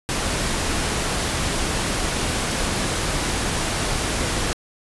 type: noise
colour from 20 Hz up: pink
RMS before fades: -23 dBFS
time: 0.09-4.53 s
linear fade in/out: 0 ms
effects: resampled to 24000 Hz